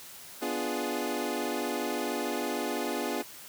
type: chord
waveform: 25% pulse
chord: B diminished seventh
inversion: none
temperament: equal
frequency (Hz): 246.9 / 293.7 / 349.2 / 415.3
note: B3 / D4 / F4 / Ab4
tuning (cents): 0 / 0 / 0 / 0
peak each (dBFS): -32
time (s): 0.41-3.23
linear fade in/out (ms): 20
effects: white hiss -47 dBFS RMS until 3.48 s + high-pass 80 Hz 12 dB/octave